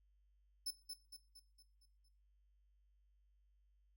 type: tone with echo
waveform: sawtooth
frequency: 5260 Hz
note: E8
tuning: 5 cents flat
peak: -36 dBFS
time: 0.66-0.71 s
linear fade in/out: 10 ms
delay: 230 ms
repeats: 6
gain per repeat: -6 dB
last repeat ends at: 2.09 s
effects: noise-tail reverb RT60 0.4 s tail -18 dB re dry + added 50 Hz sine -70 dBFS peak until 3.96 s